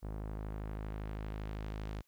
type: tone with low-pass filter sweep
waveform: sawtooth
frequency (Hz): 52.6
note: G#1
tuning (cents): +23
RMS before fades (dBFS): -41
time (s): 0.02-2.02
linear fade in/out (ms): 20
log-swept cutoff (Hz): 1000 to 5300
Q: 0.72
effects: white hiss -75 dBFS RMS until 2.07 s